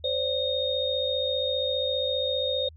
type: tone cluster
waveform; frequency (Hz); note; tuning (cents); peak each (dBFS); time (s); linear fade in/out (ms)
sine; 518 / 573 / 3703; C5 / D5 / A#7; -17 / -43 / -12; -28 / -31 / -28; 0.04-2.69; 5
effects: added 79 Hz sine -46 dBFS peak until 2.76 s